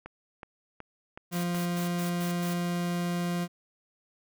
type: click train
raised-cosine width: 0.5 ms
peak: -26 dBFS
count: 5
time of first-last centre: 0.06-1.547 s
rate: 2.69 Hz
type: tone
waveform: 40% pulse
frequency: 174.61 Hz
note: F3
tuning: in tune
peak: -27 dBFS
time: 1.31-3.48 s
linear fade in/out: 50 ms
type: noise bursts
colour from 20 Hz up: white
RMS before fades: -42 dBFS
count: 6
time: 1.32-2.54 s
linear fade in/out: 10 ms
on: 120 ms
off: 100 ms
effects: none